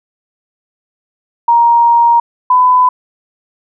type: tone pair in turn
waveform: sine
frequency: 939 / 1002.9 Hz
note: A#5 / B5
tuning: +12 / +26 cents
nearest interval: minor second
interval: 114 cents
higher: second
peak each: -5 dBFS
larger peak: neither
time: 1.48-2.2 / 2.5-2.89 s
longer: first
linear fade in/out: 5 ms
effects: none